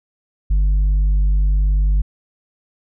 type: tone with tanh clipping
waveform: triangle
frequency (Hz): 49.38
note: G1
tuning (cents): +13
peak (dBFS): -13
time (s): 0.5-2.02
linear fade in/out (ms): 10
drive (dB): 8
effects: none